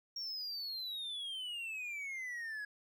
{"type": "exponential sweep", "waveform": "triangle", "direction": "down", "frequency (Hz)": [5600, 1660], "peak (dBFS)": -38, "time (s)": [0.16, 2.65], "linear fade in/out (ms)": 5, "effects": []}